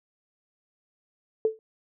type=tone with exponential decay; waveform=sine; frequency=440 Hz; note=A4; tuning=in tune; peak=-16 dBFS; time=1.45-1.59 s; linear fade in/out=1 ms; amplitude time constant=29 ms; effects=none